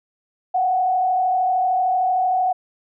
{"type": "tone with frequency modulation", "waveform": "sine", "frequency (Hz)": 740, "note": "F#5", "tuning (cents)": 0, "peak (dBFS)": -16, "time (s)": [0.54, 2.53], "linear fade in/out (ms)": 10, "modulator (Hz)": 33.1, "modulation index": 0.64, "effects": []}